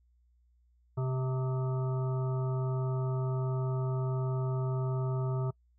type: harmonic tone with a mistuned harmonic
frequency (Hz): 130.1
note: C3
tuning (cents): -9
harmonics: 1 / 3 / 5 / 7 / 9 / 10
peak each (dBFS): -29 / -39 / -43 / -46 / -48 / -49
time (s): 0.97-5.51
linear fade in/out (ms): 10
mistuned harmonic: 10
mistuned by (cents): -34
effects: noise-tail reverb RT60 0.1 s tail -26 dB re dry + added 60 Hz sine -64 dBFS peak until 5.78 s